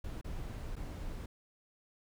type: noise with dropouts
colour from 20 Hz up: brown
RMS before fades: -41 dBFS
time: 0.04-1.26 s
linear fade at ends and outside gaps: 5 ms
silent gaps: 0.213-0.244 / 0.757-0.763 s
effects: none